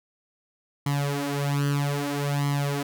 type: tone with flanger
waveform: sawtooth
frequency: 142.6 Hz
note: C#3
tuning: 49 cents sharp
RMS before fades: -26 dBFS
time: 0.86-2.83 s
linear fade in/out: 5 ms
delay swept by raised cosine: 0.96 to 6.36 ms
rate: 0.62 Hz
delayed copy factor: +0.8
effects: none